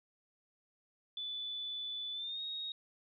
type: tone with pitch glide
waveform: sine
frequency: 3482 to 3754 Hz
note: A7 to A#7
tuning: -19 to +11 cents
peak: -38 dBFS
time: 1.17-2.72 s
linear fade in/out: 2 ms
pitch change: +130 cents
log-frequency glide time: 2.13-2.42 s
effects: none